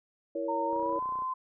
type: chord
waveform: sine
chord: A# diminished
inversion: second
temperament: equal with one note detuned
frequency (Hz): 329.6 / 466.2 / 560.2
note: E4 / A#4 / C#5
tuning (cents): 0 / 0 / +18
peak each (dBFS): -35 / -37 / -33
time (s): 0.35-0.99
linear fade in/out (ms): 5
type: tone with pitch glide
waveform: sine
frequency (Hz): 919 to 1031.5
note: A#5 to C6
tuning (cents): -25 to -25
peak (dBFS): -30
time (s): 0.48-1.34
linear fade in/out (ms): 10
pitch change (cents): +200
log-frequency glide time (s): 0.67-1.06
type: click train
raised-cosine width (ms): 1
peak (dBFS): -34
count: 16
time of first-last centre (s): 0.73-1.222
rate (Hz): 30.5
effects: none